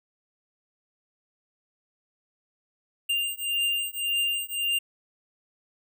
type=beating tone pair; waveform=square; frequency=2796 / 2797.8 Hz; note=F7 / F7; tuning=+1 / +2 cents; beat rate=1.8 Hz; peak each=-29 dBFS; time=3.09-4.79 s; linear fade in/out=10 ms; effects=none